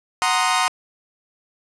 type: chord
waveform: sawtooth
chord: C half-diminished seventh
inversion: second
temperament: equal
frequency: 740 / 932.3 / 1046.5 / 1244.5 Hz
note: Gb5 / Bb5 / C6 / Eb6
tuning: 0 / 0 / 0 / 0 cents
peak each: -19 dBFS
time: 0.22-0.68 s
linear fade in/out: 0 ms
effects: resampled to 24000 Hz + 7-bit